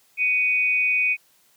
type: tone pair together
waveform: sine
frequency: 2250 / 2489 Hz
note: C#7 / D#7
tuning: +25 / 0 cents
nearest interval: major second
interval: 175 cents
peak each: -24 / -19 dBFS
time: 0.17-1.17 s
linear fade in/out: 50 ms
effects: white hiss -60 dBFS RMS until 1.56 s + high-pass 100 Hz 12 dB/octave